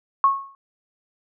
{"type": "tone with exponential decay", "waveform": "sine", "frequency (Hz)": 1096, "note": "C#6", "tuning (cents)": -20, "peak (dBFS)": -10, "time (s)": [0.24, 0.55], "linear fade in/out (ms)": 1, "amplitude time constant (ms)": 67, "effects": []}